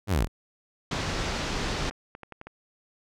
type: linear sweep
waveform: sawtooth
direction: down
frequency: 110.4 to 30.49 Hz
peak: -18 dBFS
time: 0.07-0.28 s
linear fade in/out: 50 ms
type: low-pass noise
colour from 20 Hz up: pink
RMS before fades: -30 dBFS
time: 0.91-1.9 s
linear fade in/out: 5 ms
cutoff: 6200 Hz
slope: 24 dB/octave
type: clicks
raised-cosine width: 0.5 ms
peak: -26 dBFS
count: 10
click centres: 1.321 / 1.689 / 1.799 / 1.868 / 1.91 / 2.151 / 2.233 / 2.323 / 2.414 / 2.47 s
effects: none